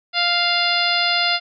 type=harmonic tone; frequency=698.5 Hz; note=F5; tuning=in tune; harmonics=1 / 2 / 3 / 4 / 5 / 6 / 7; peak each=-24 / -24 / -24 / -24 / -24 / -24 / -24 dBFS; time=0.13-1.4 s; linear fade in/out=50 ms; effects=none